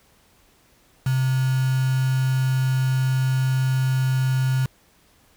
sine tone with quantisation, 130.81 Hz, C3, in tune, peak -18 dBFS, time 1.06-4.66 s, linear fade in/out 5 ms, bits 5, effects pink hiss -58 dBFS RMS until 5.36 s

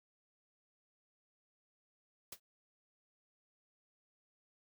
white noise with exponential decay, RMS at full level -41 dBFS, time 2.32-2.4 s, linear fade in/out 5 ms, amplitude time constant 16 ms, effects none

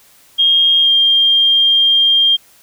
sine tone with pitch glide, 3235 to 3203 Hz, G#7 to G7, -46 to +37 cents, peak -8 dBFS, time 0.38-2.37 s, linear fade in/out 20 ms, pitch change -17 cents, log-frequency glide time 0.81-0.9 s, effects white hiss -48 dBFS RMS until 2.62 s

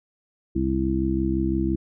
harmonic tone, 65.9 Hz, C2, 13 cents sharp, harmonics 1 / 2 / 3 / 4 / 5, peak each -27 / -31 / -27 / -30 / -24 dBFS, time 0.55-1.76 s, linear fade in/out 10 ms, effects none

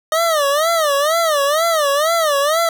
25% pulse tone with vibrato, 614 Hz, D#5, 23 cents flat, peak -10 dBFS, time 0.12-2.69 s, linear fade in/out 2 ms, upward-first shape sine, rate 2.1 Hz, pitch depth 170 cents each way, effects none

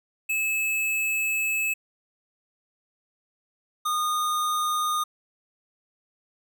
square tone pair in turn, 2600 / 1227 Hz, E7 / D#6, -24 / -25 cents, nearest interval octave + minor second, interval 1301 cents, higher first, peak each -24 dBFS, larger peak neither, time 0.29-1.74 / 3.85-5.04 s, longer first, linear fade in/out 10 ms, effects none

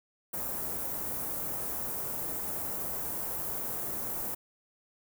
white band-stop noise, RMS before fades -35 dBFS, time 0.33-4.35 s, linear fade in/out 10 ms, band 910 to 14000 Hz, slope 12 dB/octave, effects none

